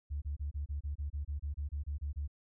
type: tone bursts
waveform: sine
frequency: 72.4 Hz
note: D2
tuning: 24 cents flat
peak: -33 dBFS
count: 15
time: 0.1-2.278 s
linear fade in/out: 20 ms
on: 120 ms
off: 27 ms
effects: tanh soft clip ceiling -29 dBFS